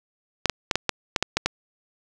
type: clicks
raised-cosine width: 0.2 ms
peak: -3 dBFS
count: 9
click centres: 0.457 / 0.497 / 0.712 / 0.756 / 0.893 / 1.162 / 1.226 / 1.37 / 1.46 s
effects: none